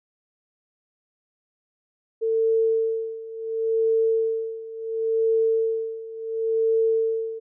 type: tone with tremolo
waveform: sine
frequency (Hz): 448.7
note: A4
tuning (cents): +34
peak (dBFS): -17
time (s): 2.21-7.4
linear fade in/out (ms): 20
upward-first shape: sine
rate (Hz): 0.71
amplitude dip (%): 85
effects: none